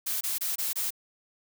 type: noise bursts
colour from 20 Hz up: blue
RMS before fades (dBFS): -30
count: 5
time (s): 0.06-0.906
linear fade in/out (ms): 10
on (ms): 150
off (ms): 24
effects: none